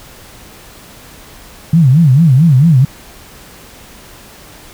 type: tone with vibrato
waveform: sine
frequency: 146.83 Hz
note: D3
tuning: in tune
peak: -4 dBFS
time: 1.73-2.85 s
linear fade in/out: 5 ms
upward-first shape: sine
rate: 4.5 Hz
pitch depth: 270 cents each way
effects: pink hiss -37 dBFS RMS until 4.73 s